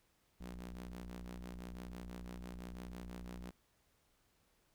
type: ring-modulated tone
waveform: sawtooth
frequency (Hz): 61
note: B1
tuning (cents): -21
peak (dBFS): -39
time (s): 0.4-3.51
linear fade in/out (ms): 10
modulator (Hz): 119
effects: pink hiss -75 dBFS RMS until 4.74 s